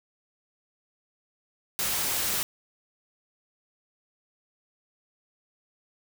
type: noise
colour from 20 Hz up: white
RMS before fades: -28 dBFS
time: 1.79-2.43 s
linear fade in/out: 0 ms
effects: none